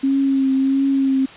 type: tone with vibrato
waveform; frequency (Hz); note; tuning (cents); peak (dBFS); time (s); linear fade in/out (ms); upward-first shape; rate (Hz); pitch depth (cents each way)
sine; 270; C#4; -45; -14; 0.03-1.26; 10; triangle; 1.5; 29
effects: white hiss -39 dBFS RMS until 1.36 s + resampled to 8000 Hz